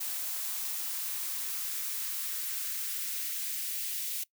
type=noise with high-pass filter sweep; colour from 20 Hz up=blue; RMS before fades=-35 dBFS; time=0-4.24 s; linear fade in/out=10 ms; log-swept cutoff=640 to 2400 Hz; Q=1.2; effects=noise-tail reverb RT60 0.1 s tail -21 dB re dry